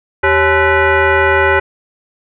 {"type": "tone with frequency modulation", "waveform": "sine", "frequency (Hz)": 552, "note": "C#5", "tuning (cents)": -7, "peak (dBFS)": -8, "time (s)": [0.23, 1.6], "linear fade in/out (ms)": 10, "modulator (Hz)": 471, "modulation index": 3.3, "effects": []}